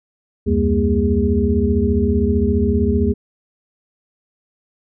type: tone cluster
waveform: sine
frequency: 73.7 / 88.9 / 206.7 / 240.3 / 408.1 Hz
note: D2 / F2 / G#3 / B3 / G#4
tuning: +7 / +31 / -8 / -47 / -30 cents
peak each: -20 dBFS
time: 0.46-3.14 s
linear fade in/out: 20 ms
effects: none